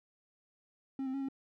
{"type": "tone with pitch steps", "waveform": "triangle", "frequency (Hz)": [268.8, 261.7, 273.9, 270.2], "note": ["C4", "C4", "C#4", "C#4"], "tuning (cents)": [47, 0, -21, -44], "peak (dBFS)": -32, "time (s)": [0.99, 1.286], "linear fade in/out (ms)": 2, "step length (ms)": 74, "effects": []}